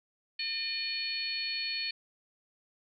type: harmonic tone with a mistuned harmonic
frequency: 605 Hz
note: D#5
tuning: 49 cents flat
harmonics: 3 / 4 / 5 / 6 / 7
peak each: -44 / -37 / -42 / -44 / -34 dBFS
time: 0.39-1.91 s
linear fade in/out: 5 ms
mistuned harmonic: 7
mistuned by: +54 cents
effects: none